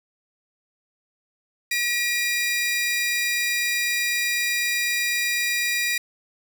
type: tone pair together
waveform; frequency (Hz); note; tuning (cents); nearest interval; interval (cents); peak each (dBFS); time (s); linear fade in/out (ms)
sawtooth; 1924 / 2412; B6 / D7; -46 / +46; major third; 392; -21; 1.71-5.98; 5
effects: none